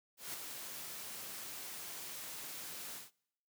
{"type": "noise with ADSR envelope", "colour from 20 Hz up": "white", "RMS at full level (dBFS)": -41, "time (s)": [0.17, 3.11], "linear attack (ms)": 170, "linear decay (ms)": 3, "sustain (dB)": -5, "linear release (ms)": 160, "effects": ["noise-tail reverb RT60 0.8 s tail -26 dB re dry", "high-pass 100 Hz 12 dB/octave"]}